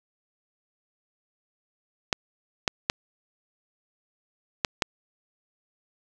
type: clicks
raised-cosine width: 0.2 ms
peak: -4 dBFS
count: 5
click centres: 2.128 / 2.678 / 2.899 / 4.648 / 4.822 s
effects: none